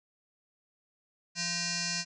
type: tone with frequency modulation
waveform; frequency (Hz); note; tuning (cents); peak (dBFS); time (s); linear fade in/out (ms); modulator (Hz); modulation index
sine; 172.4; F3; -22; -30; 1.35-2.05; 50; 860; 7.4
effects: none